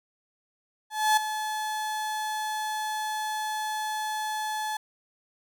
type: tone with ADSR envelope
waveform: 35% pulse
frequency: 860 Hz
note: A5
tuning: 40 cents flat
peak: -16 dBFS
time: 0.9-4.77 s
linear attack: 270 ms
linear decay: 7 ms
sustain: -11 dB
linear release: 4 ms
effects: none